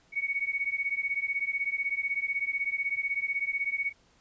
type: beating tone pair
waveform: sine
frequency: 2222 / 2238 Hz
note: C#7 / C#7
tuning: +4 / +16 cents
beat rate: 16 Hz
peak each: -31 dBFS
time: 0.12-3.93 s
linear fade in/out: 50 ms
effects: pink hiss -64 dBFS RMS until 4.2 s + resampled to 16000 Hz